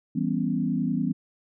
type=chord; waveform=sine; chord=C# half-diminished seventh; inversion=first; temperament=equal; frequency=164.81 / 196 / 246.9 / 277.2 Hz; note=E3 / G3 / B3 / C#4; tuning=0 / 0 / 0 / 0 cents; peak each=-29 / -29 / -27 / -30 dBFS; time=0.15-1.13 s; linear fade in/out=10 ms; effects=none